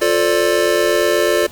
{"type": "chord", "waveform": "square", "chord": "D minor seventh", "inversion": "first", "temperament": "just", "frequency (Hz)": [352.4, 440.5, 528.6, 587.3], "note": ["F4", "A4", "C5", "D5"], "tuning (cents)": [16, 2, 18, 0], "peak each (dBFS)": [-19, -19, -24, -18], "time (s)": [0.01, 1.47], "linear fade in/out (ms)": 10, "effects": ["pink hiss -39 dBFS RMS until 1.51 s"]}